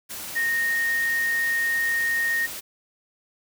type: tone in noise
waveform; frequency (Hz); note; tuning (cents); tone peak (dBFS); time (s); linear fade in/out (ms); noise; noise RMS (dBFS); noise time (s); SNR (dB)
sine; 1853; A#6; -11; -21; 0.35-2.47; 20; white; -35; 0.09-2.61; +11
effects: none